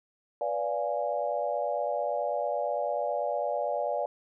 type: chord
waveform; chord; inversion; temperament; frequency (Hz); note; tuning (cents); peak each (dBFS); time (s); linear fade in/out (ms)
sine; B diminished seventh; none; equal with one note detuned; 493.9 / 582.9 / 698.5 / 830.6; B4 / D5 / F5 / Ab5; 0 / -13 / 0 / 0; -35 / -30 / -33 / -35; 0.41-4.06; 2
effects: none